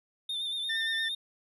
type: tone with vibrato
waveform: triangle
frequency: 3602 Hz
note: A7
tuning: 40 cents sharp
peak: -30 dBFS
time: 0.29-1.15 s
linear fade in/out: 5 ms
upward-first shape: sine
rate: 8.6 Hz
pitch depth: 45 cents each way
type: tone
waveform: triangle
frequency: 1803 Hz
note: A6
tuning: 42 cents sharp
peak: -29 dBFS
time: 0.69-1.09 s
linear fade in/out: 10 ms
effects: none